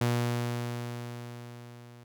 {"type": "tone with level ramp", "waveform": "sawtooth", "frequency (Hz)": 120, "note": "B2", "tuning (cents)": -49, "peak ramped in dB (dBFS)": [-20, -45], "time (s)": [0.01, 2.04], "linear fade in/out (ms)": 5, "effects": []}